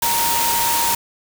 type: tone in noise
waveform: sine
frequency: 932.3 Hz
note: A#5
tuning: in tune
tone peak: -20 dBFS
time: 0.02-0.95 s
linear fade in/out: 5 ms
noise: white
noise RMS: -20 dBFS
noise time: 0.02-0.95 s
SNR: -3 dB
effects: none